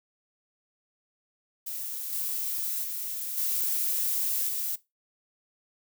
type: noise with level steps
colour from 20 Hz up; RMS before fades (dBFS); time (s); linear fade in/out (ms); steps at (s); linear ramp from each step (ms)
violet; -35 / -31 / -34 / -28 / -31; 1.66-4.76; 10; 2.12 / 2.83 / 3.37 / 4.48; 10
effects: noise-tail reverb RT60 0.2 s tail -18 dB re dry